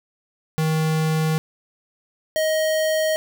square tone pair in turn, 157.8 / 628.3 Hz, D#3 / D#5, +25 / +17 cents, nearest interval 2 octaves, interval 2392 cents, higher second, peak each -19 dBFS, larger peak neither, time 0.58-1.38 / 2.36-3.16 s, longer neither, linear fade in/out 0 ms, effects none

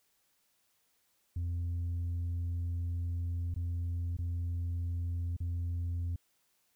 sine tone with dropouts, 86.2 Hz, F2, 22 cents flat, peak -29 dBFS, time 1.36-6.16 s, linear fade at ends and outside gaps 5 ms, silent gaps 3.542-3.561 / 4.168-4.187 / 5.366-5.403 s, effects tanh soft clip ceiling -31 dBFS + white hiss -74 dBFS RMS until 6.75 s

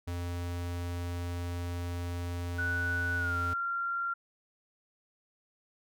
square tone, 87.31 Hz, F2, in tune, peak -34 dBFS, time 0.07-3.54 s, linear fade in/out 10 ms
sine tone with pitch glide, 1480 to 1380.9 Hz, F#6 to F6, 0 to -20 cents, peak -30 dBFS, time 2.58-4.14 s, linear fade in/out 10 ms, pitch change -120 cents, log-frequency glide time 3.17-3.37 s
effects none

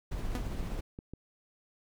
brown noise with tremolo, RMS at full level -34 dBFS, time 0.11-0.81 s, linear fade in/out 10 ms, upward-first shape triangle, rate 15 Hz, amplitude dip 30%
sawtooth tone with exponential decay, 246.9 Hz, B3, in tune, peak -27 dBFS, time 0.35-0.44 s, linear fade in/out 0 ms, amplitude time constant 19 ms
clicks, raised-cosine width 3 ms, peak -29 dBFS, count 7, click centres 0.468 / 0.55 / 0.628 / 0.721 / 0.79 / 0.989 / 1.136 s
effects none

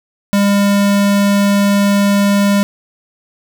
square tone, 201.2 Hz, G3, 45 cents sharp, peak -10 dBFS, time 0.33-2.63 s, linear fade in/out 0 ms, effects none

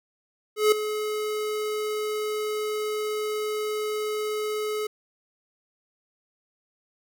square tone with ADSR envelope, 425.9 Hz, G#4, 44 cents sharp, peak -15 dBFS, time 0.56-4.87 s, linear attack 160 ms, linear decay 4 ms, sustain -12 dB, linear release 6 ms, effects none

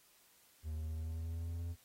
triangle tone with pitch glide, 77.9 to 84.95 Hz, D#2 to F2, +3 to -47 cents, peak -36 dBFS, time 0.63-1.76 s, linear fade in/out 50 ms, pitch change +150 cents, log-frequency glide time 0.74-1.63 s, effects white hiss -67 dBFS RMS until 1.84 s + AAC 48 kbps

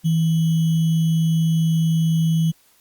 sine tone with sample-and-hold, 162.2 Hz, E3, 28 cents flat, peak -15 dBFS, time 0.04-2.52 s, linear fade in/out 20 ms, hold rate 3150 Hz, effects white hiss -57 dBFS RMS until 2.8 s + Opus 48 kbps

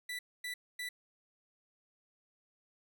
30% pulse tone bursts, 1975.5 Hz, B6, in tune, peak -35 dBFS, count 3, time 0.09-0.89 s, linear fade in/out 5 ms, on 100 ms, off 250 ms, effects none

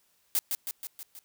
blue noise with echo, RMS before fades -26 dBFS, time 0.35-0.39 s, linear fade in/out 0 ms, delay 160 ms, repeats 5, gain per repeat -4 dB, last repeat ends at 1.19 s, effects white hiss -69 dBFS RMS until 1.24 s

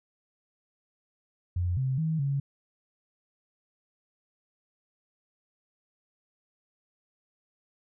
sine tone with pitch steps, 88.7 / 131.5 / 159.6 / 139.3 Hz, F2 / C3 / D#3 / C#3, +27 / +9 / +44 / +9 cents, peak -25 dBFS, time 1.56-2.4 s, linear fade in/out 5 ms, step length 210 ms, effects none

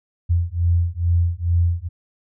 sine beating tone pair, 84.9 / 87.2 Hz, F2 / F2, -48 / -2 cents, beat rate 2.3 Hz, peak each -19 dBFS, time 0.29-1.89 s, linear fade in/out 20 ms, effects none

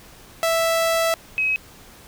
sawtooth / sine tone pair in turn, 659.3 / 2549 Hz, E5 / D#7, 0 / +41 cents, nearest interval octave + major seventh, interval 2341 cents, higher second, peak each -14 / -18 dBFS, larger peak first, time 0.43-1.14 / 1.38-1.56 s, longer first, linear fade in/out 0 ms, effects pink hiss -46 dBFS RMS until 2.07 s

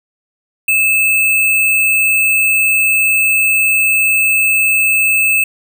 sine tone with sample-and-hold, 2617 Hz, E7, 13 cents flat, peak -9 dBFS, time 0.68-5.44 s, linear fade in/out 5 ms, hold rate 11025 Hz, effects none

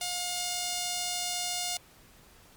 5% pulse tone with notch filter, 714 Hz, F5, 38 cents sharp, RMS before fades -33 dBFS, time 0.01-1.77 s, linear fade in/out 2 ms, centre 1600 Hz, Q 1.2, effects pink hiss -57 dBFS RMS until 2.56 s + Opus 32 kbps

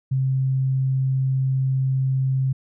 sine tone, 132.5 Hz, C3, 22 cents sharp, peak -18 dBFS, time 0.11-2.53 s, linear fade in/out 10 ms, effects none

